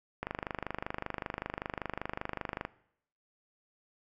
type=click train; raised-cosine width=0.5 ms; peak=-19 dBFS; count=62; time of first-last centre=0.23-2.651 s; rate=25.2 Hz; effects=noise-tail reverb RT60 0.7 s tail -19 dB re dry